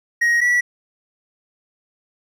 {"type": "tone pair in turn", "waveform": "triangle", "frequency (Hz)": [1884, 1945.9], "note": ["A#6", "B6"], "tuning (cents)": [18, -26], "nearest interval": "minor second", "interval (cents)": 56, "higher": "second", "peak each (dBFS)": -12, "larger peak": "neither", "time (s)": [[0.21, 0.41], [0.41, 0.61]], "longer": "neither", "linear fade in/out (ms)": 10, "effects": []}